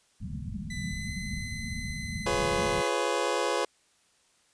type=low-pass noise; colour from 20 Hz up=white; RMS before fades=-36 dBFS; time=0.2-2.83 s; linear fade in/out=20 ms; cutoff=230 Hz; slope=96 dB/octave
type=tone with pitch glide; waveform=sawtooth; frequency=2000 to 2034 Hz; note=B6 to C7; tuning=+21 to -50 cents; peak=-34 dBFS; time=0.7-2.88 s; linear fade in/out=5 ms; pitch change=+29 cents; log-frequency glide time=0.84-1.12 s
type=chord; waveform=25% pulse; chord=C# dominant seventh; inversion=first; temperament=just; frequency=346.5 / 415.8 / 498.9 / 554.4 Hz; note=E#4 / G#4 / B4 / C#5; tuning=-14 / +2 / +17 / 0 cents; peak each=-30 / -28 / -27 / -28 dBFS; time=2.26-3.65 s; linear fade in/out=5 ms
effects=white hiss -66 dBFS RMS until 4.53 s + resampled to 22050 Hz